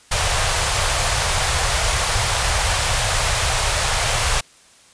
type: band-stop noise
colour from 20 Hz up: pink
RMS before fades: -19 dBFS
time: 0.11-4.41 s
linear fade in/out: 10 ms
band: 120 to 550 Hz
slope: 24 dB/octave
effects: white hiss -50 dBFS RMS until 4.93 s + resampled to 22050 Hz